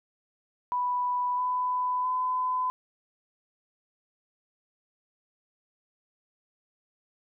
sine tone with pitch steps, 987.8 / 999.3 / 1010.9 Hz, B5 / B5 / B5, 0 / +20 / +40 cents, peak -25 dBFS, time 0.72-2.7 s, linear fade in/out 0 ms, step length 660 ms, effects none

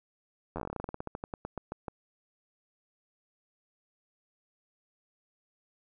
slowing click train, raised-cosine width 1 ms, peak -22 dBFS, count 24, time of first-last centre 0.56-1.882 s, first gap 11 ms, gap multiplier 1.13, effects none

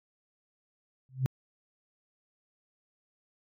sine tone with exponential growth, 130.81 Hz, C3, in tune, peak -19 dBFS, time 1.09-1.26 s, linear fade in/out 0 ms, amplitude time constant 35 ms, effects tanh soft clip ceiling -17 dBFS

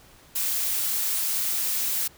blue noise, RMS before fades -26 dBFS, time 0.35-2.08 s, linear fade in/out 10 ms, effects pink hiss -53 dBFS RMS until 2.17 s

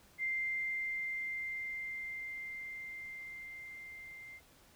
sine tone with level ramp, 2093 Hz, C7, in tune, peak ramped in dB -32 to -48 dBFS, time 0.18-4.41 s, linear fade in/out 50 ms, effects pink hiss -63 dBFS RMS until 4.75 s

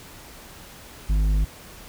sine tone with tanh clipping, 51.1 Hz, G#1, 27 cents flat, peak -19 dBFS, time 1.09-1.45 s, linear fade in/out 10 ms, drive 9 dB, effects pink hiss -44 dBFS RMS until 1.88 s

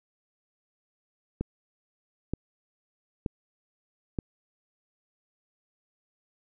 click train, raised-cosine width 3 ms, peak -16 dBFS, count 4, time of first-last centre 1.41-4.188 s, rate 1.08 Hz, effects none

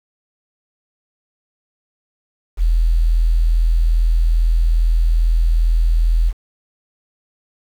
sine tone, 41.2 Hz, E1, in tune, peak -11 dBFS, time 2.57-6.33 s, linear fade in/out 50 ms, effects 7-bit

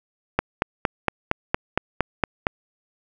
click train, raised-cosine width 0.5 ms, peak -3 dBFS, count 10, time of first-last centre 0.39-2.469 s, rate 4.33 Hz, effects none

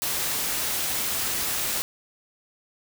white noise, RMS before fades -27 dBFS, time 0.02-1.82 s, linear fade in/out 0 ms, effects none

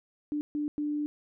sine tone bursts at uneven times, 296.2 Hz, D4, 15 cents sharp, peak -28 dBFS, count 3, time 0.32-0.41 / 0.55-0.68 / 0.78-1.06 s, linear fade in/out 0 ms, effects none

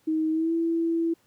sine tone with pitch glide, 315.4 to 331.8 Hz, D#4 to E4, +24 to +11 cents, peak -22 dBFS, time 0.07-1.14 s, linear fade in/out 10 ms, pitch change +87 cents, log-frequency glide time 0.31-0.53 s, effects pink hiss -65 dBFS RMS until 1.26 s + high-pass 80 Hz 12 dB/octave

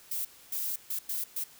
violet noise bursts at uneven times, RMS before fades -33 dBFS, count 5, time 0.11-0.25 / 0.52-0.76 / 0.9-0.99 / 1.09-1.24 / 1.36-1.44 s, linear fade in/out 5 ms, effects white hiss -55 dBFS RMS until 1.59 s

